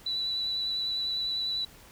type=tone with vibrato; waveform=sine; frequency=3957 Hz; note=B7; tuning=3 cents sharp; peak=-28 dBFS; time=0.06-1.65 s; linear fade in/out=5 ms; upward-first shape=sine; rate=10 Hz; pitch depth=12 cents each way; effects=pink hiss -53 dBFS RMS until 1.91 s